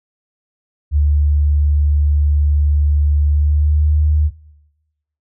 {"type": "tone with pitch glide", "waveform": "sine", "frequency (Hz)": [73.42, 75.7], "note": ["D2", "D#2"], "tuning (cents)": [0, -47], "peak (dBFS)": -10, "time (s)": [0.91, 4.31], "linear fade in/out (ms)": 50, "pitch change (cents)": 53, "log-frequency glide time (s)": [3.27, 4], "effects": ["noise-tail reverb RT60 1.0 s tail -21 dB re dry"]}